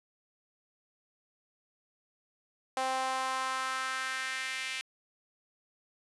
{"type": "tone with high-pass filter sweep", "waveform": "sawtooth", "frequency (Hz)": 261.6, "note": "C4", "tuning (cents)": 0, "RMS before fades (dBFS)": -34, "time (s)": [2.77, 4.81], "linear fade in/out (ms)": 0, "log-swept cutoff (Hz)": [710, 2400], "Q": 2.5, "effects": ["resampled to 24000 Hz"]}